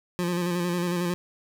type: tone with vibrato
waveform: 25% pulse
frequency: 175.6 Hz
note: F3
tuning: 10 cents sharp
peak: -21 dBFS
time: 0.19-1.14 s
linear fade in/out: 0 ms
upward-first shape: square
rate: 11 Hz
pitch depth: 31 cents each way
effects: none